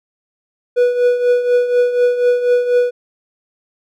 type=tone with tremolo; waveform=triangle; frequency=489.7 Hz; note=B4; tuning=15 cents flat; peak=-6 dBFS; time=0.76-2.91 s; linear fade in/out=20 ms; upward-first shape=triangle; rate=4.1 Hz; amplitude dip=70%; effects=none